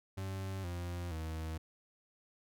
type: tone with pitch steps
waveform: 40% pulse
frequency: 96.1 / 87.62 / 79.88 Hz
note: G2 / F2 / D#2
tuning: -34 / +6 / +46 cents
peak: -37 dBFS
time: 0.17-1.58 s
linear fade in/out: 10 ms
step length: 470 ms
effects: none